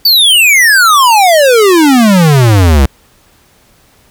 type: exponential sweep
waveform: square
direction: down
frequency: 4661 to 64 Hz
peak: -4 dBFS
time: 0.05-2.86 s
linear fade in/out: 5 ms
effects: pink hiss -47 dBFS RMS until 4.1 s